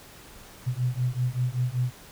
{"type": "beating tone pair", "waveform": "sine", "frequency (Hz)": [122.5, 127.7], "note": ["B2", "C3"], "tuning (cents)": [-14, -42], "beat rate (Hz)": 5.2, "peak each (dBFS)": [-27, -27], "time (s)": [0.66, 1.92], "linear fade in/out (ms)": 20, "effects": ["pink hiss -48 dBFS RMS until 2.11 s"]}